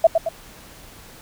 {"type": "tone with echo", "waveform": "sine", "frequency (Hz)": 659.3, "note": "E5", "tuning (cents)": 0, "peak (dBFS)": -7, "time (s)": [0.04, 0.07], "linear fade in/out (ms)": 5, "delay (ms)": 110, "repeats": 2, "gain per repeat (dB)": -6, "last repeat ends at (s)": 0.29, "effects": ["pink hiss -44 dBFS RMS until 1.21 s"]}